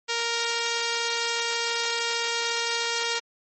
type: tone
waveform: 5% pulse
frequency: 466.2 Hz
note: A#4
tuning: in tune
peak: -13 dBFS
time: 0.08-3.2 s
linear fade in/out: 20 ms
effects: MP3 32 kbps